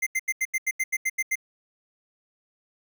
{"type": "tone bursts", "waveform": "square", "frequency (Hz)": 2084, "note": "C7", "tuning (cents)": -7, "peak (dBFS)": -23, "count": 11, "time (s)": [0.02, 1.356], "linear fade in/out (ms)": 10, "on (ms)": 46, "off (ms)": 83, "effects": []}